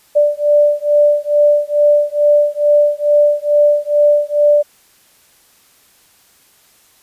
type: beating tone pair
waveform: sine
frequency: 587.3 / 589.6 Hz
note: D5 / D5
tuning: 0 / +7 cents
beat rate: 2.3 Hz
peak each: -12 dBFS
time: 0.15-4.63 s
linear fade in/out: 20 ms
effects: white hiss -51 dBFS RMS until 7.02 s + resampled to 32000 Hz